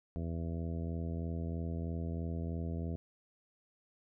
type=harmonic tone; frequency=83.1 Hz; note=E2; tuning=15 cents sharp; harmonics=1 / 2 / 3 / 4 / 5 / 6 / 7 / 8; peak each=-37 / -40 / -44 / -49 / -50 / -52 / -57 / -52 dBFS; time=0.16-2.96 s; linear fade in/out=0 ms; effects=none